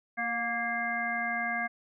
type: harmonic tone with a mistuned harmonic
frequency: 233.1 Hz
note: A#3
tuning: in tune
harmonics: 1 / 3 / 5 / 7 / 9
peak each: -40 / -34 / -40 / -33 / -34 dBFS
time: 0.17-1.68 s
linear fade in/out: 20 ms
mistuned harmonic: 3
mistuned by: +29 cents
effects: none